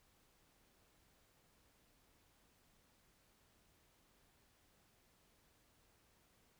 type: silence
effects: pink hiss -73 dBFS RMS until 6.59 s